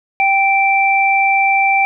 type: tone pair together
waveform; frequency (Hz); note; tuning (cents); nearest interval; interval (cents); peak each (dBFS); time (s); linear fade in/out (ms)
sine; 784 / 2343; G5 / D7; 0 / -5; octave + perfect fifth; 1895; -13; 0.2-1.85; 0
effects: none